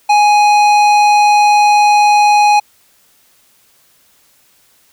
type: tone with tanh clipping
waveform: sine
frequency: 832 Hz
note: G#5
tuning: 3 cents sharp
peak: -8 dBFS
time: 0.09-2.6 s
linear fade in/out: 10 ms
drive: 15 dB
effects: white hiss -52 dBFS RMS until 4.92 s